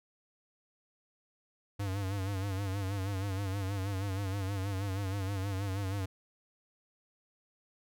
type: tone with vibrato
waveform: square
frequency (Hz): 97.6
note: G2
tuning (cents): -7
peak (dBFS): -33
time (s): 1.79-6.06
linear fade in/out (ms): 10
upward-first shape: sine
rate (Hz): 6.3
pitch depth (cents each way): 73
effects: none